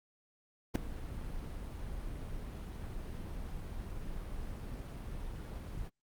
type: noise with ADSR envelope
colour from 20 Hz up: brown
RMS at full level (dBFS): -23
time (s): 0.74-5.9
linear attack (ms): 17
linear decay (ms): 4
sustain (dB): -18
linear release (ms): 32
effects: Opus 32 kbps